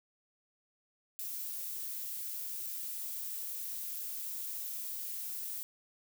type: noise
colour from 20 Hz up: violet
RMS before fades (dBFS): -40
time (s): 1.19-5.63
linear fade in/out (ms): 0
effects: none